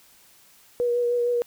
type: tone with vibrato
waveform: sine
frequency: 481.9 Hz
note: B4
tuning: 43 cents flat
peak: -20 dBFS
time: 0.8-1.42 s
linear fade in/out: 0 ms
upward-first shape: sine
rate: 6.5 Hz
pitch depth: 18 cents each way
effects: white hiss -55 dBFS RMS until 1.46 s